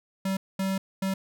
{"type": "tone bursts at uneven times", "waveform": "square", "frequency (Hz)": 192.2, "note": "G3", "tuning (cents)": -34, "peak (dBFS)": -26, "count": 3, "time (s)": [[0.25, 0.37], [0.59, 0.78], [1.02, 1.14]], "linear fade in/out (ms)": 5, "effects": []}